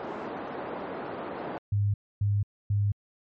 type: band-pass noise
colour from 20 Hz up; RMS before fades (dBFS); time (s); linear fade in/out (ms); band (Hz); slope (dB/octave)
pink; -36; 0-1.58; 0; 300 to 1000; 12
type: tone bursts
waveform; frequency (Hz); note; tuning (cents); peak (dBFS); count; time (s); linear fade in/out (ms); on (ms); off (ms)
sine; 102; G#2; -31; -22; 3; 1.72-2.92; 5; 220; 270
effects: MP3 32 kbps